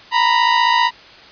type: tone pair together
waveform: sawtooth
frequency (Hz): 932.3 / 987.6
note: A#5 / B5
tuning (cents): 0 / 0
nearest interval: minor second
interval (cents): 100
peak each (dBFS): -11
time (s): 0.11-0.91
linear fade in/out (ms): 50
effects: white hiss -41 dBFS RMS until 1.31 s + resampled to 11025 Hz